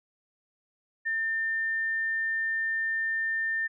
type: tone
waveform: sine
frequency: 1800 Hz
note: A6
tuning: 39 cents sharp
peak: -26 dBFS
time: 1.05-3.68 s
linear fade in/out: 20 ms
effects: none